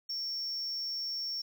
sine tone, 5470 Hz, F8, 37 cents flat, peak -31 dBFS, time 0.09-1.42 s, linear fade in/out 10 ms, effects tanh soft clip ceiling -32 dBFS + 10-bit

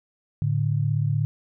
sine tone pair together, 109.59 / 146 Hz, A2 / D3, -6 / -10 cents, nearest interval perfect fourth, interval 496 cents, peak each -23 dBFS, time 0.42-1.25 s, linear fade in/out 0 ms, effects none

